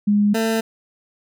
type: tone pair in turn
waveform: sine / 20% pulse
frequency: 206.1 / 223.9 Hz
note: G#3 / A3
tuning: -13 / +30 cents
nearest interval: minor second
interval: 143 cents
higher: second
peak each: -13 dBFS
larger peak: neither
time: 0.07-0.34 / 0.34-0.61 s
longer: neither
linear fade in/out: 10 ms
effects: none